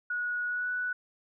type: tone with pitch glide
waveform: sine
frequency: 1458 to 1480.9 Hz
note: F#6 to F#6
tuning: -26 to +1 cents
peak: -29 dBFS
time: 0.1-0.93 s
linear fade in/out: 5 ms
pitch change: +27 cents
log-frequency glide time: 0.47-0.7 s
effects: none